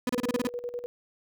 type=tone bursts; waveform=35% pulse; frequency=248 Hz; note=B3; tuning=7 cents sharp; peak=-23 dBFS; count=8; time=0.07-0.472 s; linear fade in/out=2 ms; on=24 ms; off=30 ms
type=tone with tremolo; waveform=sine; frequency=485.2 Hz; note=B4; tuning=31 cents flat; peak=-30 dBFS; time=0.14-0.86 s; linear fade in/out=0 ms; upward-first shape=square; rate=10 Hz; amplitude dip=70%
effects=none